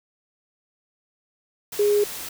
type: tone in noise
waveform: sine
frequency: 412.6 Hz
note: G#4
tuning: 11 cents flat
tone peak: -16 dBFS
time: 1.79-2.04 s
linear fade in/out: 5 ms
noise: white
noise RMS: -34 dBFS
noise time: 1.72-2.29 s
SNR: +15 dB
effects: none